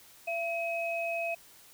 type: tone pair together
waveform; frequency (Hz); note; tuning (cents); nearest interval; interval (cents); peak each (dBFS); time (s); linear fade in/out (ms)
sine; 674.9 / 2545; E5 / D#7; +41 / +39; octave + major seventh; 2298; -32 / -34; 0.27-1.35; 10
effects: white hiss -56 dBFS RMS until 1.73 s